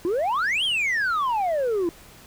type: exponential two-way sweep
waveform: sine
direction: up then down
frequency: 327.2 to 3322 to 327.2 Hz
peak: -18 dBFS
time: 0.05-1.89 s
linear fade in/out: 0 ms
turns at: 0.64 s
effects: tanh soft clip ceiling -20 dBFS + pink hiss -48 dBFS RMS until 2.26 s